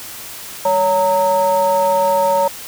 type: ring-modulated tone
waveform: triangle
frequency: 180.3 Hz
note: F#3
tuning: 45 cents flat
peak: -7 dBFS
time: 0.65-2.48 s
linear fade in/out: 5 ms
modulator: 741 Hz
effects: white hiss -32 dBFS RMS until 2.67 s